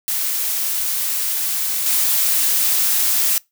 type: noise with level steps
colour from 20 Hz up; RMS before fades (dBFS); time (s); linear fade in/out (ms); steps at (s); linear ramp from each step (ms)
blue; -21 / -17; 0.08-3.38; 0; 1.86; 2
effects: noise-tail reverb RT60 0.2 s tail -24 dB re dry